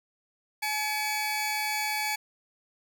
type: tone pair together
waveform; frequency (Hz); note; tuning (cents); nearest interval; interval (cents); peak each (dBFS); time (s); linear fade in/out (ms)
sawtooth; 852 / 2271; G#5 / C#7; +44 / +41; octave + perfect fourth; 1697; -27; 0.62-2.16; 10
effects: none